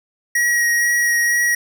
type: tone with vibrato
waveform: square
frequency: 1900 Hz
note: A#6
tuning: 33 cents sharp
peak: -15 dBFS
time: 0.35-1.55 s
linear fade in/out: 5 ms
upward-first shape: sine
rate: 2.1 Hz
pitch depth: 11 cents each way
effects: none